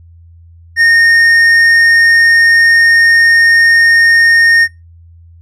triangle tone with tanh clipping, 1841 Hz, A#6, 22 cents flat, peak -6 dBFS, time 0.76-4.68 s, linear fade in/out 50 ms, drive 11 dB, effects noise-tail reverb RT60 0.2 s tail -20 dB re dry + added 84 Hz sine -36 dBFS peak until 5.41 s

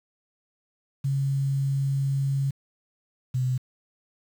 sine tone pair in turn, 137.2 / 127.77 Hz, C#3 / C3, -17 / -41 cents, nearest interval minor second, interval 124 cents, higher first, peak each -22 dBFS, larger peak neither, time 1.04-2.51 / 3.34-3.58 s, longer first, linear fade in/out 10 ms, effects 8-bit

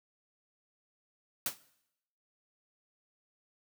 white noise with exponential decay, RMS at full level -28 dBFS, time 1.46-1.58 s, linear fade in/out 2 ms, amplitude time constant 25 ms, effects noise-tail reverb RT60 0.8 s tail -19 dB re dry + high-pass 80 Hz 12 dB/octave

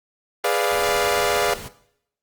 sawtooth chord, G# diminished seventh, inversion none, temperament equal, 415.3 / 493.9 / 587.3 / 698.5 Hz, G#4 / B4 / D5 / F5, 0 / 0 / 0 / 0 cents, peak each -20 dBFS, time 0.44-1.54 s, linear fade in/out 5 ms
pink noise, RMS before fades -36 dBFS, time 0.7-1.69 s, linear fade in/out 20 ms
effects noise-tail reverb RT60 0.7 s tail -17 dB re dry + Opus 32 kbps

